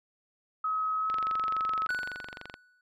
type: tone with pitch glide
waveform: sine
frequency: 1276 to 1289.3 Hz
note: D#6 to E6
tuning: +43 to -39 cents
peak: -27 dBFS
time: 0.64-1.87 s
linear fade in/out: 5 ms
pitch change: +18 cents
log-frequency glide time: 0.98-1.11 s
type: click train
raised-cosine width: 0.3 ms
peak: -23 dBFS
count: 35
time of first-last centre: 1.1-2.541 s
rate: 23.6 Hz
type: tone with exponential decay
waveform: triangle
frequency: 1480 Hz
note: F#6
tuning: in tune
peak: -25 dBFS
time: 1.89-2.81 s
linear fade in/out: 2 ms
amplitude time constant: 200 ms
effects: none